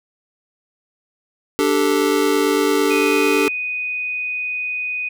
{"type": "chord", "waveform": "square", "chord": "D suspended fourth", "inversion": "none", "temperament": "just", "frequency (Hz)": [293.7, 391.6, 440.5], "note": ["D4", "G4", "A4"], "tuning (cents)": [0, -2, 2], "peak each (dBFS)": -20, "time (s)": [1.59, 3.48], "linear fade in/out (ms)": 0}
{"type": "tone", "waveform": "sine", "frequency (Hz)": 2489, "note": "D#7", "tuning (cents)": 0, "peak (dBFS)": -21, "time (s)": [2.9, 5.09], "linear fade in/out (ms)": 10}
{"effects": []}